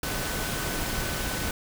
sine tone in noise, 1506 Hz, F#6, 30 cents sharp, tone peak -39 dBFS, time 0.03-1.51 s, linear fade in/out 2 ms, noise pink, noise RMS -30 dBFS, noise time 0.03-1.51 s, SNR -12 dB, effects none

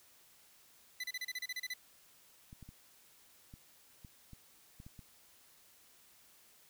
25% pulse tone bursts, 2004 Hz, B6, 25 cents sharp, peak -34 dBFS, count 11, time 1-1.738 s, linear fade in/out 5 ms, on 38 ms, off 32 ms
clicks, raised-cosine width 5 ms, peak -39 dBFS, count 9, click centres 2.529 / 2.627 / 2.69 / 3.539 / 4.048 / 4.333 / 4.801 / 4.865 / 4.992 s
effects white hiss -64 dBFS RMS until 6.69 s

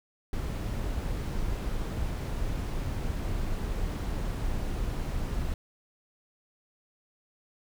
brown noise, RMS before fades -31 dBFS, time 0.33-5.54 s, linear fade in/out 2 ms, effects none

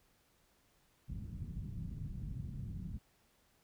white low-pass noise, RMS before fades -43 dBFS, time 1.08-2.99 s, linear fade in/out 20 ms, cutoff 170 Hz, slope 24 dB/octave, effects pink hiss -72 dBFS RMS until 3.63 s

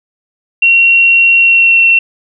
sine tone with pitch glide, 2738 to 2714 Hz, F7 to E7, -35 to +50 cents, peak -4 dBFS, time 0.62-1.99 s, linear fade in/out 5 ms, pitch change -15 cents, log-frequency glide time 1.37-1.83 s, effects none

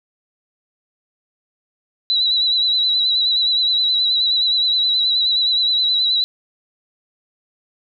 sine tone with vibrato, 3943 Hz, B7, 4 cents flat, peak -14 dBFS, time 2.1-6.24 s, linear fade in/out 0 ms, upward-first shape sine, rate 9.5 Hz, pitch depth 45 cents each way, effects none

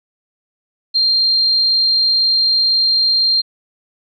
sine tone, 4186 Hz, C8, in tune, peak -11 dBFS, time 0.94-3.42 s, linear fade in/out 20 ms, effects none

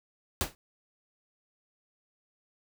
pink noise with exponential decay, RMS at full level -25 dBFS, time 0.41-0.55 s, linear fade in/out 0 ms, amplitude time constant 29 ms, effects none

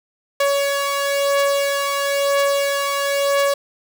sawtooth beating tone pair, 561 / 562 Hz, C#5 / C#5, +21 / +24 cents, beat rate 1 Hz, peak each -14 / -20 dBFS, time 0.4-3.54 s, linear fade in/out 5 ms, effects none

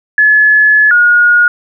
sine tone pair in turn, 1711 / 1438.8 Hz, A6 / F#6, -49 / -49 cents, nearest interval minor third, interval 300 cents, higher first, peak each -4 dBFS, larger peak neither, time 0.18-0.91 / 0.91-1.48 s, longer first, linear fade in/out 2 ms, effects none

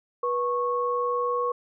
sine tone pair together, 487.2 / 1100 Hz, B4 / C#6, -24 / -14 cents, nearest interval octave + major second, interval 1410 cents, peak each -26 dBFS, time 0.23-1.52 s, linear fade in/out 5 ms, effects none

